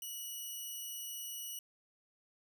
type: tone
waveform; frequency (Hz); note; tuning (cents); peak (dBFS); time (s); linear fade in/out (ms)
5% pulse; 2931; F#7; -17; -33; 0.02-1.59; 2
effects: none